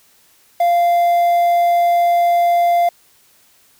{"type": "tone with quantisation", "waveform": "triangle", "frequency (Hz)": 694, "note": "F5", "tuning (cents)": -11, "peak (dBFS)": -9, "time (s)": [0.6, 2.89], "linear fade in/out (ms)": 5, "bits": 6, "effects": ["white hiss -53 dBFS RMS until 3.79 s"]}